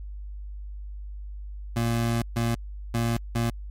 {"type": "tone bursts at uneven times", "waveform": "25% pulse", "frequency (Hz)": 116.54, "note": "A#2", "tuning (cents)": 0, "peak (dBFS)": -19, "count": 4, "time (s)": [[1.76, 2.22], [2.36, 2.55], [2.94, 3.17], [3.35, 3.5]], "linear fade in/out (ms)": 5, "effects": ["added 50 Hz sine -34 dBFS peak until 3.7 s", "MP3 64 kbps"]}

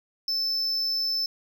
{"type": "tone", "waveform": "triangle", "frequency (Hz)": 5274, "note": "E8", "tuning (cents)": 0, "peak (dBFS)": -23, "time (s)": [0.28, 1.26], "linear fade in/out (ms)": 2, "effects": []}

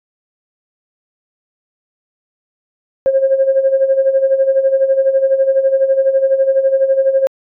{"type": "tone with tremolo", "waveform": "sine", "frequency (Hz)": 537, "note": "C5", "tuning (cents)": 45, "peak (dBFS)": -6, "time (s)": [3.06, 7.27], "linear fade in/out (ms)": 0, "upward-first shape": "sine", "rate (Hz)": 12, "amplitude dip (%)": 70, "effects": ["tanh soft clip ceiling -3 dBFS"]}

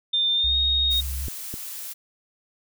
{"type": "tone with pitch glide", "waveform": "sine", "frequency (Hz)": [3599, 3728], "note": ["A7", "A#7"], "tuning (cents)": [38, -1], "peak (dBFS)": -19, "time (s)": [0.13, 1.01], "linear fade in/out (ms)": 10, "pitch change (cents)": 61, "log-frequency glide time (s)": [0.35, 0.56]}
{"type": "tone", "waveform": "sine", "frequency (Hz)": 67.4, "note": "C#2", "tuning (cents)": -48, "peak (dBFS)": -27, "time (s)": [0.44, 1.28], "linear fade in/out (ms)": 5}
{"type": "noise", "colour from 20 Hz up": "blue", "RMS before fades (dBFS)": -35, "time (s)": [0.9, 1.94], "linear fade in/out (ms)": 20}
{"type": "clicks", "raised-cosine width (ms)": 3, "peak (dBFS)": -21, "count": 2, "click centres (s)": [1.283, 1.54]}
{"effects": []}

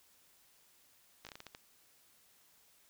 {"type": "slowing click train", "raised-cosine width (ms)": 0.2, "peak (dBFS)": -30, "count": 8, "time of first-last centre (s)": [1.25, 1.549], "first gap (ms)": 17, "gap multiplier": 1.3, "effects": ["white hiss -67 dBFS RMS until 2.89 s"]}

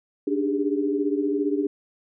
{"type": "tone cluster", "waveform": "sine", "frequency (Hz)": [290.8, 305.8, 395.2, 412.6], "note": ["D4", "D#4", "G4", "G#4"], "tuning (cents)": [-17, -30, 14, -11], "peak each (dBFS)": [-24, -32, -27, -28], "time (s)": [0.27, 1.67], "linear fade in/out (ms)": 5, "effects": []}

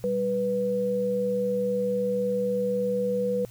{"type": "tone pair together", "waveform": "sine", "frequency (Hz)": [195.2, 491.9], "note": ["G3", "B4"], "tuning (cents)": [-7, -7], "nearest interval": "octave + major third", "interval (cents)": 1600, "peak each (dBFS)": [-30, -24], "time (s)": [0.04, 3.45], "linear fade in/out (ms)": 0, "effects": ["added 119 Hz sine -45 dBFS peak until 3.5 s", "white hiss -55 dBFS RMS until 3.5 s"]}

